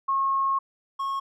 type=tone pair in turn; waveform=sine / triangle; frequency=1086 / 1091.9 Hz; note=C#6 / C#6; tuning=-36 / -26 cents; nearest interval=unison; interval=10 cents; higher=second; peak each=-21 / -24 dBFS; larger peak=first; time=0.08-0.59 / 0.99-1.2 s; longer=first; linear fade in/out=10 ms; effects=none